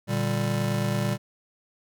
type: chord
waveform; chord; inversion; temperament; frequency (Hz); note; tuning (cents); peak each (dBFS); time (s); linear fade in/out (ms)
square; G minor; first; just; 117.6 / 147 / 196; Bb2 / D3 / G3; +16 / +2 / 0; -28 / -31 / -29; 0.07-1.18; 50
effects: none